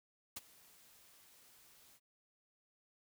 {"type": "noise with ADSR envelope", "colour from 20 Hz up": "white", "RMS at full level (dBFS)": -42, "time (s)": [0.36, 2], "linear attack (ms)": 10, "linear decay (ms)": 24, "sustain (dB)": -22, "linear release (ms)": 47, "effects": []}